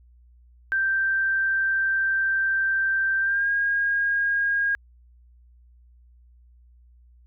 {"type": "tone with pitch glide", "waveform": "sine", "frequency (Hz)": [1568, 1628], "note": ["G6", "G#6"], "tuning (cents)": [0, -35], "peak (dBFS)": -20, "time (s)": [0.72, 4.75], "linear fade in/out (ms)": 0, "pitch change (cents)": 65, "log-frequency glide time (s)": [3.2, 3.5], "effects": ["added 60 Hz sine -51 dBFS peak until 7.26 s"]}